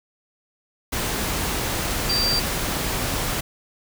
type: tone in noise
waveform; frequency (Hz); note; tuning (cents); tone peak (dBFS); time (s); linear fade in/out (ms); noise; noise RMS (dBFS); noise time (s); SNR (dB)
sine; 4699; D8; 0; -20; 2.09-2.4; 10; pink; -25; 0.92-3.41; +2
effects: none